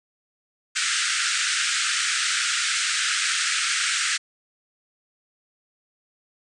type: band-pass noise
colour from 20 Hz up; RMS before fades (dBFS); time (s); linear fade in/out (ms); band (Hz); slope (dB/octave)
pink; -24; 0.75-4.18; 20; 1300 to 9100; 96
effects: none